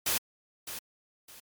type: noise with echo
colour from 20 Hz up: white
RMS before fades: -28 dBFS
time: 0.06-0.18 s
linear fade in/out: 5 ms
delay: 610 ms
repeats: 2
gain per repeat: -11 dB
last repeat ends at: 1.4 s
effects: MP3 96 kbps